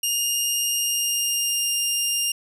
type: tone with pitch glide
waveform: 15% pulse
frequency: 2827 to 2806 Hz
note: F7 to F7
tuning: +20 to +8 cents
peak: -14 dBFS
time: 0.03-2.32 s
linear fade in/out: 5 ms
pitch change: -12 cents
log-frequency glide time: 0.75-1.72 s
effects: none